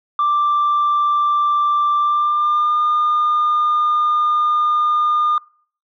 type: tone with pitch glide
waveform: sine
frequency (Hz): 1177 to 1212.9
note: D6 to D#6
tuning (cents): +3 to -45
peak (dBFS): -12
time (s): 0.19-5.38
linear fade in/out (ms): 2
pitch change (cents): +52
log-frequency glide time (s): 1.98-2.82
effects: noise-tail reverb RT60 0.5 s tail -24 dB re dry + tanh soft clip ceiling -11 dBFS